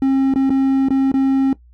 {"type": "tone with dropouts", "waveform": "triangle", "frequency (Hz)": 268.7, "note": "C4", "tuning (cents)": 46, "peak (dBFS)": -10, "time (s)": [0.02, 1.53], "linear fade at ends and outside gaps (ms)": 2, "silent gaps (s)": [[0.339, 0.358], [0.496, 0.503], [0.886, 0.905], [1.117, 1.14]], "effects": ["noise-tail reverb RT60 0.1 s tail -17 dB re dry", "added 60 Hz sine -44 dBFS peak until 1.73 s"]}